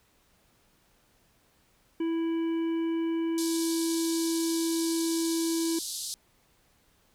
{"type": "harmonic tone", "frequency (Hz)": 329.6, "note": "E4", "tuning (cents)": 0, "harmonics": [1, 3, 5, 7, 9], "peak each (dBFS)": [-26, -45, -51, -50, -51], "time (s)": [2, 5.79], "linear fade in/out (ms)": 5}
{"type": "band-pass noise", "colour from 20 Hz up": "pink", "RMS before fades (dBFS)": -36, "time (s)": [3.38, 6.14], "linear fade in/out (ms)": 0, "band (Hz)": [3700, 12000], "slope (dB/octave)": 48}
{"effects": ["pink hiss -66 dBFS RMS until 7.14 s"]}